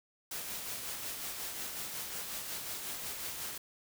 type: noise with tremolo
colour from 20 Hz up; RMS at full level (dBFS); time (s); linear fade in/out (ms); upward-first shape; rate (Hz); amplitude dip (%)
white; -39; 0.31-3.58; 5; sine; 5.5; 35
effects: none